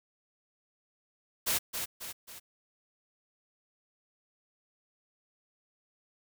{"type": "noise with echo", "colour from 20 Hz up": "white", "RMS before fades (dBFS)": -29, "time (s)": [1.46, 1.59], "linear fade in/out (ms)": 20, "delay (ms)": 270, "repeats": 3, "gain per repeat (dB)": -6, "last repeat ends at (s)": 2.4, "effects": []}